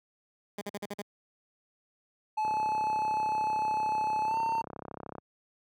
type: tone bursts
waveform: 15% pulse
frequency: 204.1 Hz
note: G#3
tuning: 30 cents flat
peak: -28 dBFS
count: 6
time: 0.58-1.019 s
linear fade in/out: 5 ms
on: 34 ms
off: 47 ms
type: tone with pitch glide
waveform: triangle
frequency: 862 to 904.3 Hz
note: A5 to A5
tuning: -36 to +47 cents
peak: -25 dBFS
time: 2.37-4.62 s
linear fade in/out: 10 ms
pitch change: +83 cents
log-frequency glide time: 4.25-4.38 s
type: click train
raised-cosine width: 1 ms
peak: -26 dBFS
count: 92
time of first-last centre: 2.45-5.183 s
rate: 33.3 Hz
effects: high-pass 100 Hz 12 dB/octave